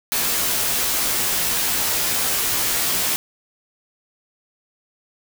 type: noise with comb filter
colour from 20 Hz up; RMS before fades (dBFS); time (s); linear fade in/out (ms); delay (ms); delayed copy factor
white; -21; 0.12-3.16; 0; 14; -0.85
effects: none